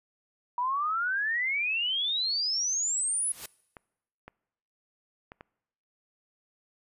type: exponential sweep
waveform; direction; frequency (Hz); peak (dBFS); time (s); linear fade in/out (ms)
sine; up; 958 to 10510; -26; 0.58-3.32; 2
type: noise with exponential growth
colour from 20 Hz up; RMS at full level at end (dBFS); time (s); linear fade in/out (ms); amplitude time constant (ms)
white; -36; 3.17-3.46; 5; 63
type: clicks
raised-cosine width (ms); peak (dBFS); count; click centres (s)
0.5; -29; 4; 3.768 / 4.28 / 5.319 / 5.409
effects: noise-tail reverb RT60 0.9 s tail -24 dB re dry + resampled to 32000 Hz